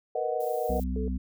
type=chord; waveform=sine; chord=B major seventh; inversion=third; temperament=equal; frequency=466.2 / 493.9 / 622.3 / 740 Hz; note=A#4 / B4 / D#5 / F#5; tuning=0 / 0 / 0 / 0 cents; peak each=-32 dBFS; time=0.15-0.8 s; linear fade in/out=5 ms
type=noise; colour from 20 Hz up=violet; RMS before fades=-47 dBFS; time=0.4-0.84 s; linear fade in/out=5 ms
type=harmonic tone; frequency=63.6 Hz; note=C2; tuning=48 cents flat; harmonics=1 / 3 / 4; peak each=-29 / -34 / -35 dBFS; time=0.69-1.18 s; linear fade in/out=10 ms
type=tone; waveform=sine; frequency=434.2 Hz; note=A4; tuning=23 cents flat; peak=-33 dBFS; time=0.96-1.08 s; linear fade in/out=2 ms
effects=none